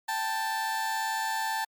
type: tone pair together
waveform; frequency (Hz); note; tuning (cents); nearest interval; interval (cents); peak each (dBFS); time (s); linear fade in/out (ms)
30% pulse; 784 / 882.1; G5 / A5; 0 / +4; major second; 204; -33 / -26; 0.08-1.65; 10
effects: MP3 96 kbps